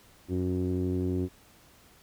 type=tone with low-pass filter; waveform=sawtooth; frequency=91.3 Hz; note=F#2; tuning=23 cents flat; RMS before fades=-29 dBFS; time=0.28-1.29 s; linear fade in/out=50 ms; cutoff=330 Hz; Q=5.9; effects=pink hiss -58 dBFS RMS until 2.02 s